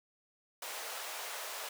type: high-pass noise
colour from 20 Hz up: pink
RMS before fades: -42 dBFS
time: 0.62-1.69 s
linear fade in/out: 5 ms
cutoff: 550 Hz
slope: 24 dB/octave
effects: none